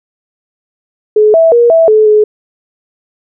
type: tone with pitch steps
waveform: sine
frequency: 426 / 655 / 474.3 / 656 / 431.7 / 424.7 Hz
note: G#4 / E5 / A#4 / E5 / A4 / G#4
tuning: +44 / -11 / +30 / -9 / -33 / +39 cents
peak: -3 dBFS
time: 1.16-2.24 s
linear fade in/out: 5 ms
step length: 180 ms
effects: none